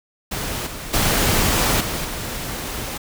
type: noise with level steps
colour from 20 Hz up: pink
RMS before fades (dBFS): -26 / -32 / -18 / -25 / -28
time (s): 0.31-2.98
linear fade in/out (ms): 10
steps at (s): 0.66 / 0.93 / 1.8 / 2.04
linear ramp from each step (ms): 10
effects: none